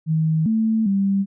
sine tone with pitch steps, 158.6 / 221.5 / 196.6 Hz, D#3 / A3 / G3, +33 / +12 / +5 cents, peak -16 dBFS, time 0.06-1.26 s, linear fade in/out 50 ms, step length 400 ms, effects none

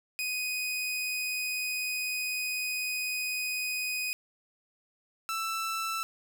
sawtooth tone pair in turn, 2496 / 1327.6 Hz, D#7 / E6, +5 / +12 cents, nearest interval major seventh, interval 1093 cents, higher first, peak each -27 dBFS, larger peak neither, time 0.19-4.13 / 5.29-6.03 s, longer first, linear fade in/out 0 ms, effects none

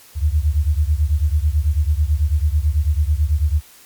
sine beating tone pair, 71.8 / 80.9 Hz, D2 / E2, -39 / -32 cents, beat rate 9.1 Hz, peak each -16 / -18 dBFS, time 0.15-3.62 s, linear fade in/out 50 ms, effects white hiss -46 dBFS RMS until 3.85 s + MP3 96 kbps

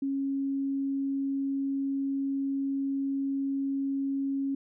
sine tone, 274.2 Hz, C#4, 19 cents flat, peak -27 dBFS, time 0.02-4.55 s, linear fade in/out 5 ms, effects none

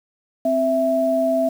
sine tone pair together, 261.6 / 659.9 Hz, C4 / E5, 0 / +2 cents, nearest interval octave + major third, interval 1602 cents, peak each -22 / -17 dBFS, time 0.45-1.49 s, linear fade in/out 5 ms, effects 7-bit

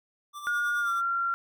square tone with tremolo, 1174.7 Hz, D6, in tune, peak -35 dBFS, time 0.33-1.02 s, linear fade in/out 50 ms, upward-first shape sine, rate 9.4 Hz, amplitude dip 55%
sine tone with pitch glide, 1434 to 1375.6 Hz, F6 to F6, +45 to -27 cents, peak -25 dBFS, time 0.47-1.34 s, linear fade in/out 0 ms, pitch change -72 cents, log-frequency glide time 0.79-0.9 s
effects none

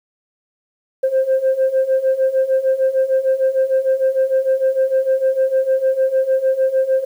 sine beating tone pair, 523.3 / 529.9 Hz, C5 / C5, 0 / +22 cents, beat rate 6.6 Hz, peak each -17 / -14 dBFS, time 1.03-7.05 s, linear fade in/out 10 ms, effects tanh soft clip ceiling -9 dBFS + 8-bit

